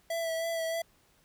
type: tone with vibrato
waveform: square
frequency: 659.3 Hz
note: E5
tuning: in tune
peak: -31 dBFS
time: 0.1-0.82 s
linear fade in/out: 5 ms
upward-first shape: sine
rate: 3.2 Hz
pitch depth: 23 cents each way
effects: pink hiss -66 dBFS RMS until 1.24 s